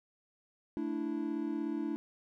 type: chord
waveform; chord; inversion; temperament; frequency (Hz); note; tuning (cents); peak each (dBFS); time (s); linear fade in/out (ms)
triangle; A suspended fourth; none; just; 220 / 293.3 / 330; A3 / D4 / E4; 0 / -2 / +2; -38 / -34 / -35; 0.77-1.96; 0
effects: none